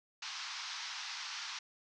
white band-pass noise, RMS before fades -43 dBFS, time 0.22-1.59 s, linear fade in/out 5 ms, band 850 to 5900 Hz, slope 48 dB/octave, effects none

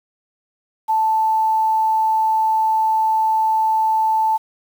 sine tone, 880 Hz, A5, in tune, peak -14 dBFS, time 0.88-4.38 s, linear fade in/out 20 ms, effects 7-bit

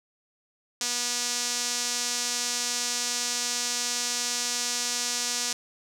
sawtooth tone with band-pass filter, 242.7 Hz, B3, 30 cents flat, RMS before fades -29 dBFS, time 0.81-5.53 s, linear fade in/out 2 ms, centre 6200 Hz, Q 2.1, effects none

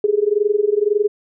sine tone with amplitude modulation, 415.3 Hz, G#4, in tune, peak -10 dBFS, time 0.04-1.08 s, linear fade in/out 2 ms, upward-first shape sine, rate 21.9 Hz, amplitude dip 90%, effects none

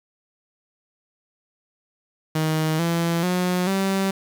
sawtooth tone with pitch steps, 157.2 / 168.48 / 180.58 / 193.54 Hz, D#3 / E3 / F#3 / G3, +18 / +38 / -42 / -22 cents, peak -16 dBFS, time 2.35-4.11 s, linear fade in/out 5 ms, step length 440 ms, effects 7-bit

